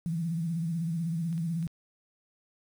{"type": "tone with vibrato", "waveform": "sine", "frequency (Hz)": 166, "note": "E3", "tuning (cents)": 12, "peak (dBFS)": -28, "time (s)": [0.06, 1.67], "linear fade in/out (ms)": 0, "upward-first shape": "sine", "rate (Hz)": 16, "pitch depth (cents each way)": 84}
{"type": "clicks", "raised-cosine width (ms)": 0.2, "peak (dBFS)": -36, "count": 4, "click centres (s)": [1.328, 1.379, 1.627, 1.677]}
{"effects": ["9-bit"]}